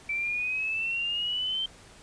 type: exponential sweep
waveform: sine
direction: up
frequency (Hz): 2321 to 3136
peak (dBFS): -27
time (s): 0.09-1.66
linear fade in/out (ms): 5
effects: pink hiss -52 dBFS RMS until 2.02 s + resampled to 22050 Hz